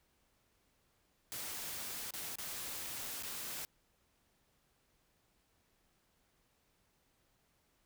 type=noise with dropouts; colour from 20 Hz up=white; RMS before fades=-43 dBFS; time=1.32-3.65 s; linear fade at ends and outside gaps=0 ms; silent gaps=2.107-2.137 / 2.356-2.385 / 3.225-3.233 s; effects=pink hiss -75 dBFS RMS until 7.85 s